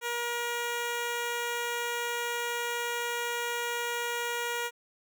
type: tone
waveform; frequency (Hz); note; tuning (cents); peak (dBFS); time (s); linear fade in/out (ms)
10% pulse; 475.9; A#4; +36; -22; 0.01-4.71; 50
effects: none